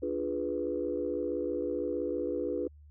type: chord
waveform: sine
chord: D diminished seventh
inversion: none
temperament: equal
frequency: 293.7 / 349.2 / 415.3 / 493.9 Hz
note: D4 / F4 / Ab4 / Cb5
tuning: 0 / 0 / 0 / 0 cents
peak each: -36 / -35 / -36 / -34 dBFS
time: 0.02-2.68 s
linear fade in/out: 10 ms
effects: tanh soft clip ceiling -19 dBFS + added 74 Hz sine -51 dBFS peak until 2.9 s

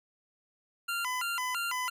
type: tone with vibrato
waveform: 25% pulse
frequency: 1182 Hz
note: D6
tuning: 11 cents sharp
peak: -27 dBFS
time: 0.88-1.9 s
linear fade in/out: 10 ms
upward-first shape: square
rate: 3 Hz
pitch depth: 280 cents each way
effects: none

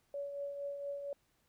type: tone with tremolo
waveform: sine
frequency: 566 Hz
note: C#5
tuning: 36 cents sharp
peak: -36 dBFS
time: 0.14-1.13 s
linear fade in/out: 2 ms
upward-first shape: triangle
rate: 4.3 Hz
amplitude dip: 50%
effects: pink hiss -75 dBFS RMS until 1.48 s

